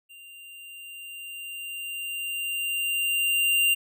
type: tone with level ramp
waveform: square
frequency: 2784 Hz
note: F7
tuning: 6 cents flat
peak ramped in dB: -46 to -19 dBFS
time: 0.09-3.75 s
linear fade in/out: 20 ms
effects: none